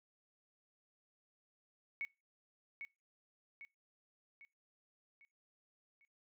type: tone with echo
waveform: sine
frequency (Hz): 2217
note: C#7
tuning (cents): 0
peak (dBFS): -37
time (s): 2.01-2.05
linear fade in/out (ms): 0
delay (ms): 800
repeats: 5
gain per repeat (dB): -6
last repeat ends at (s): 6.05
effects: noise-tail reverb RT60 0.3 s tail -26 dB re dry